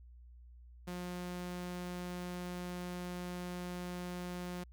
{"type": "tone", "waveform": "sawtooth", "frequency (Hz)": 178.3, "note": "F3", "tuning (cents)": 36, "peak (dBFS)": -36, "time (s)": [0.87, 4.64], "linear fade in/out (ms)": 10, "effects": ["added 60 Hz sine -53 dBFS peak until 4.72 s"]}